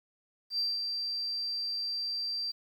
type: tone with ADSR envelope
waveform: sine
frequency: 4699 Hz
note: D8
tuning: in tune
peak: -26 dBFS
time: 0.5-2.52 s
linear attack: 86 ms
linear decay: 200 ms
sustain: -5 dB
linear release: 16 ms
effects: tanh soft clip ceiling -23 dBFS + 10-bit